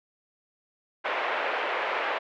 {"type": "band-pass noise", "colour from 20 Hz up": "pink", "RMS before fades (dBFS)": -29, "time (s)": [1.04, 2.19], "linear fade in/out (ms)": 20, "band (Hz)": [490, 2600], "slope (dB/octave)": 24, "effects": []}